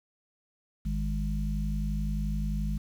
harmonic tone, 51.5 Hz, G#1, 14 cents flat, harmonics 1 / 3 / 4, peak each -29 / -34 / -35 dBFS, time 0.85-2.78 s, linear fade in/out 10 ms, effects 9-bit

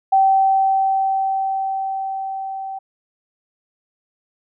sine tone with level ramp, 773 Hz, G5, 24 cents flat, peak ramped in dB -10 to -26 dBFS, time 0.12-2.79 s, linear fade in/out 10 ms, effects none

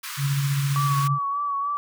pink high-pass noise, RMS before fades -34 dBFS, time 0.03-1.08 s, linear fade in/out 10 ms, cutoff 1000 Hz, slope 96 dB/octave
sine tone with tremolo, 139.9 Hz, C#3, 16 cents sharp, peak -19 dBFS, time 0.17-1.19 s, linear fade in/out 50 ms, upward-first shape sine, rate 15 Hz, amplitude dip 35%
sine tone with vibrato, 1137 Hz, C#6, 44 cents sharp, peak -23 dBFS, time 0.76-1.77 s, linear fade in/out 0 ms, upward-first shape sine, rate 3.4 Hz, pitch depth 37 cents each way
effects none

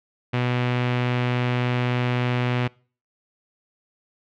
sawtooth tone with low-pass filter, 123.47 Hz, B2, in tune, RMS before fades -23 dBFS, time 0.33-2.68 s, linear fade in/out 10 ms, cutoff 2700 Hz, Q 1.9, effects noise-tail reverb RT60 0.4 s tail -24 dB re dry

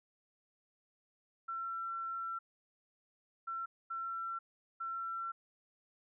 sine tone bursts at uneven times, 1351 Hz, E6, 42 cents sharp, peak -37 dBFS, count 4, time 1.48-2.39 / 3.47-3.66 / 3.9-4.39 / 4.8-5.32 s, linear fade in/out 10 ms, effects none

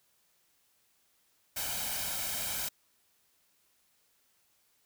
white noise with comb filter, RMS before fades -35 dBFS, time 1.56-2.69 s, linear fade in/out 10 ms, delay 1.3 ms, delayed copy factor +0.6, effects white hiss -71 dBFS RMS until 4.85 s

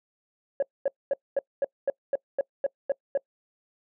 sine tone bursts, 554.4 Hz, C#5, in tune, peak -19 dBFS, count 11, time 0.6-3.175 s, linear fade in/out 2 ms, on 25 ms, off 230 ms, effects noise-tail reverb RT60 0.1 s tail -25 dB re dry + tanh soft clip ceiling -19 dBFS

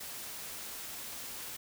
white noise, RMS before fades -43 dBFS, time 0-1.57 s, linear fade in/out 10 ms, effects none

